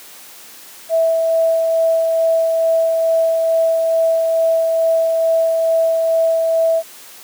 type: tone with tremolo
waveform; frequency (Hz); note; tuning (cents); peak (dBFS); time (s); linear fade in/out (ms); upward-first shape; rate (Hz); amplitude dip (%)
sine; 655; E5; -11; -11; 0.89-6.83; 50; sine; 2.3; 25
effects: white hiss -39 dBFS RMS until 7.23 s + high-pass 200 Hz 12 dB/octave